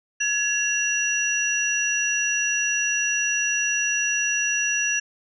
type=tone cluster; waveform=sine; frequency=1688 / 2750 / 5850 Hz; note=G#6 / F7 / F#8; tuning=+28 / -27 / -21 cents; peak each=-25 dBFS; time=0.2-5 s; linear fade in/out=10 ms; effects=none